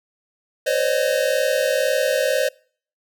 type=tone cluster; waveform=square; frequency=511 / 551 / 613 Hz; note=C5 / C#5 / D#5; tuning=-41 / -11 / -26 cents; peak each=-23 dBFS; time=0.66-2.49 s; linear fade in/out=10 ms; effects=noise-tail reverb RT60 0.5 s tail -25 dB re dry